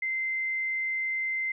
sine tone, 2077 Hz, C7, 13 cents flat, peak -27 dBFS, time 0.02-1.52 s, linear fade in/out 5 ms, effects none

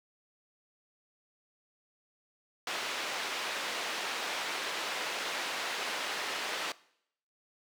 white band-pass noise, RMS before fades -36 dBFS, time 2.67-6.72 s, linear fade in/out 2 ms, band 380 to 3300 Hz, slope 12 dB/octave, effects noise-tail reverb RT60 0.7 s tail -21 dB re dry

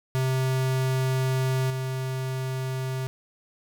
square tone with level steps, 130.81 Hz, C3, in tune, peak -23 / -28 dBFS, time 0.15-3.07 s, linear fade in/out 0 ms, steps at 1.7 s, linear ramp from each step 5 ms, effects none

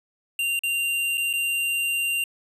square tone with dropouts, 2778 Hz, F7, 10 cents flat, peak -23 dBFS, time 0.39-2.24 s, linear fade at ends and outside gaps 2 ms, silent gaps 0.592-0.635 / 1.173-1.178 / 1.33-1.336 s, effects resampled to 32000 Hz

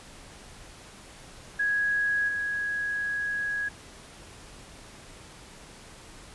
sine tone with level steps, 1661.2 Hz, G#6, in tune, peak -23 / -27 dBFS, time 1.59-3.69 s, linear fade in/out 10 ms, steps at 2.28 s, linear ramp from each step 10 ms, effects pink hiss -48 dBFS RMS until 6.34 s + resampled to 24000 Hz

